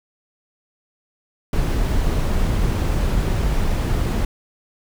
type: noise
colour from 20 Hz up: brown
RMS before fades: -19 dBFS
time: 1.53-4.25 s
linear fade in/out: 2 ms
effects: none